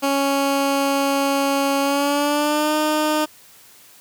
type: tone with pitch glide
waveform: 15% pulse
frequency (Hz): 277.2 to 305.8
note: C#4 to D#4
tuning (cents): 0 to -30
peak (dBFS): -11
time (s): 0.02-3.26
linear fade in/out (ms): 20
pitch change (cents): +170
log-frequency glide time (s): 1.81-2.75
effects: white hiss -48 dBFS RMS until 4 s + high-pass 80 Hz 12 dB/octave